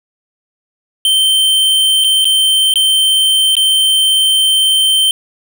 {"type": "tone with dropouts", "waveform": "square", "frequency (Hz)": 3111, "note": "G7", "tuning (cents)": -14, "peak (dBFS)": -9, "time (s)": [1.05, 5.11], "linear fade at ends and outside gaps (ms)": 1, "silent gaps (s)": [[2.04, 2.044], [2.245, 2.253], [2.739, 2.757], [3.553, 3.567]], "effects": []}